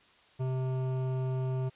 triangle tone with hard clipping, 129.9 Hz, C3, 12 cents flat, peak -31 dBFS, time 0.39-1.7 s, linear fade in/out 20 ms, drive 17 dB, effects white hiss -61 dBFS RMS until 1.75 s + resampled to 8000 Hz

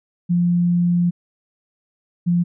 sine tone pair in turn, 174.61 / 173.96 Hz, F3 / F3, 0 / -6 cents, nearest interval unison, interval 6 cents, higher first, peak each -14 dBFS, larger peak neither, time 0.29-1.11 / 2.26-2.44 s, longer first, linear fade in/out 20 ms, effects none

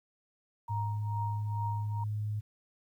sine tone with tremolo, 936 Hz, A#5, 7 cents sharp, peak -33 dBFS, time 0.68-2.04 s, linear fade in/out 5 ms, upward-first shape triangle, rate 2.3 Hz, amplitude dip 95%
sine tone, 105.7 Hz, G#2, 31 cents sharp, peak -31 dBFS, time 0.69-2.41 s, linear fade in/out 20 ms
effects 11-bit

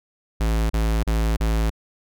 square tone bursts, 55 Hz, A1, in tune, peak -19 dBFS, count 4, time 0.4-1.702 s, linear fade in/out 10 ms, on 300 ms, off 34 ms, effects none

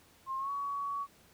sine tone with pitch glide, 1064 to 1125.3 Hz, C6 to C#6, +29 to +26 cents, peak -33 dBFS, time 0.26-1.07 s, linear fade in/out 50 ms, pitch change +97 cents, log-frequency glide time 0.38-0.51 s, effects pink hiss -62 dBFS RMS until 1.33 s + high-pass 60 Hz 12 dB/octave

